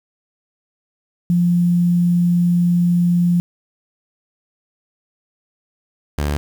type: tone pair in turn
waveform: sine / sawtooth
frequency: 174.61 / 73.14 Hz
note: F3 / D2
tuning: 0 / -7 cents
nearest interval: octave + minor third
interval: 1507 cents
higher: first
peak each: -12 / -14 dBFS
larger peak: first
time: 1.3-3.4 / 6.18-6.37 s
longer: first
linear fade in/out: 0 ms
effects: 7-bit